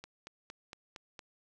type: click train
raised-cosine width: 0.2 ms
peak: -28 dBFS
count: 6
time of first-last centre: 0.04-1.192 s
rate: 4.34 Hz
effects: none